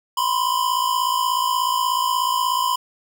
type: tone pair together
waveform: square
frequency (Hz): 987.8 / 1044.4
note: B5 / C6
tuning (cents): 0 / -3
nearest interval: minor second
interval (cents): 97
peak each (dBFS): -22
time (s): 0.17-2.76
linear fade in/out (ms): 5
effects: none